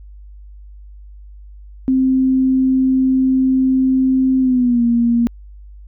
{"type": "tone with pitch glide", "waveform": "sine", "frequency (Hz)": [261.6, 235.8], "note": ["C4", "A#3"], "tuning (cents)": [0, 20], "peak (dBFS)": -11, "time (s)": [1.88, 5.27], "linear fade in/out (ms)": 0, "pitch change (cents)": -180, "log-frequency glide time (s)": [4.4, 4.83], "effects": ["added 50 Hz sine -35 dBFS peak until 5.87 s"]}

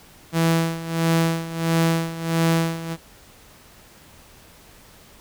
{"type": "tone with tremolo", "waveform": "sawtooth", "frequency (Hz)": 164.81, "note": "E3", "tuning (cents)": 0, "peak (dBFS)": -12, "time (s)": [0.32, 2.97], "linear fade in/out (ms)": 50, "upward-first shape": "sine", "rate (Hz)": 1.5, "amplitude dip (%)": 80, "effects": ["pink hiss -49 dBFS RMS until 5.2 s"]}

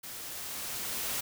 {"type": "noise with level ramp", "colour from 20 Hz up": "white", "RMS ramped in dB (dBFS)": [-43, -33], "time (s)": [0.03, 1.21], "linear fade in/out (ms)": 10, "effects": []}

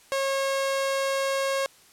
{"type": "tone", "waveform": "sawtooth", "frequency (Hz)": 544, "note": "C#5", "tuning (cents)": -33, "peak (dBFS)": -20, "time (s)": [0.12, 1.66], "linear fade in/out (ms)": 0, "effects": ["white hiss -55 dBFS RMS until 1.92 s", "low-pass 11000 Hz 12 dB/octave"]}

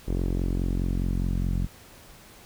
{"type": "tone with low-pass filter sweep", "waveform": "sawtooth", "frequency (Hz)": 44.81, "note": "F1", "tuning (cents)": 45, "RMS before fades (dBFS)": -26, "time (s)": [0.07, 1.67], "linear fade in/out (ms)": 20, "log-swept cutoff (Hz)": [380, 190], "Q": 1.7, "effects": ["pink hiss -50 dBFS RMS until 2.45 s"]}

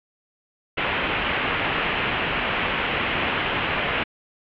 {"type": "low-pass noise", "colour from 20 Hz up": "white", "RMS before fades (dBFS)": -24, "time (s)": [0.77, 4.04], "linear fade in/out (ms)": 10, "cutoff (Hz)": 3000, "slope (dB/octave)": 48, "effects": ["MP3 96 kbps"]}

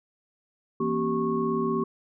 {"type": "tone cluster", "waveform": "sine", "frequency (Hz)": [167.9, 235.9, 272.1, 386.5, 1098], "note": ["E3", "A#3", "C#4", "G4", "C#6"], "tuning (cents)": [32, 21, -32, -24, -17], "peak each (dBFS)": [-34, -28, -35, -27, -31], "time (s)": [0.8, 1.84], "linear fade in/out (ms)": 5, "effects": []}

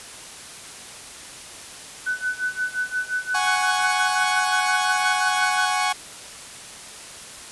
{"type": "tone with tremolo", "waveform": "sine", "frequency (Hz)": 1499, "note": "F#6", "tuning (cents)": 22, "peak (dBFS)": -20, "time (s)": [2.06, 5.66], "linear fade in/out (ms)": 10, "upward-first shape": "sine", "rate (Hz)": 5.7, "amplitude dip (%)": 90}
{"type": "chord", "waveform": "sawtooth", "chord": "F# suspended second", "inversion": "none", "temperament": "equal", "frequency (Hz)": [740, 830.6, 1108.7], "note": ["F#5", "G#5", "C#6"], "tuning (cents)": [0, 0, 0], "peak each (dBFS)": -21, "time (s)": [3.34, 5.93], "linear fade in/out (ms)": 10}
{"effects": ["white hiss -39 dBFS RMS until 7.51 s", "resampled to 24000 Hz"]}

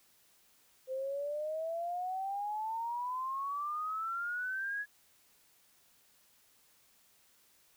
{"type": "exponential sweep", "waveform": "sine", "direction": "up", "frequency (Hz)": [515, 1690], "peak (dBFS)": -34, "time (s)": [0.87, 4.86], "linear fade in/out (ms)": 50, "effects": ["white hiss -67 dBFS RMS until 7.76 s"]}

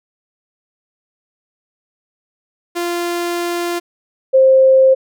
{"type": "tone pair in turn", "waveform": ["sawtooth", "sine"], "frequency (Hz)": [346.6, 527.8], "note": ["F4", "C5"], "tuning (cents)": [-13, 15], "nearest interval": "perfect fifth", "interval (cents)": 728, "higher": "second", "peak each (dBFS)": [-14, -6], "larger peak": "second", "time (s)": [[2.75, 3.8], [4.33, 4.95]], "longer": "first", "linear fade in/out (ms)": 20, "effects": []}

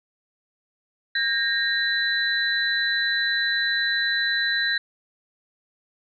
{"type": "tone cluster", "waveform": "sine", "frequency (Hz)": [1605, 1853, 3990], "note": ["G6", "A#6", "B7"], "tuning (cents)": [40, -11, 17], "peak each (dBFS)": -25, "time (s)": [1.15, 4.78], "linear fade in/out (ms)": 5, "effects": []}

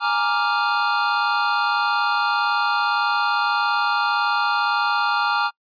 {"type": "chord", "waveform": "square", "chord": "Bb dominant seventh", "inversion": "third", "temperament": "equal", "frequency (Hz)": [830.6, 932.3, 1174.7, 1396.9], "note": ["Ab5", "Bb5", "D6", "F6"], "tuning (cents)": [0, 0, 0, 0], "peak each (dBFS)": [-25, -26, -25, -23], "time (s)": [0, 5.51], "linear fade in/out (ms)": 50, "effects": ["noise-tail reverb RT60 0.1 s tail -26 dB re dry", "resampled to 11025 Hz"]}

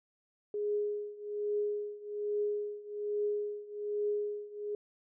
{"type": "tone with tremolo", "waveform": "sine", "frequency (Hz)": 415.3, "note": "G#4", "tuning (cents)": 0, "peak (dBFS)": -28, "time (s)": [0.54, 4.75], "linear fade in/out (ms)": 2, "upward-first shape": "triangle", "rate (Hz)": 1.2, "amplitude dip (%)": 90, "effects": []}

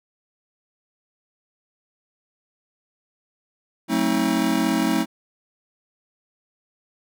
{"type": "chord", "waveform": "square", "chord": "F# diminished seventh", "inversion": "none", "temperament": "just", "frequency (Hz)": [185, 222, 266.4, 319.7], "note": ["F#3", "A3", "C4", "Eb4"], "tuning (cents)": [0, 16, 31, 47], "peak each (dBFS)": [-28, -25, -25, -24], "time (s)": [3.88, 5.06], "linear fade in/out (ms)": 50, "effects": []}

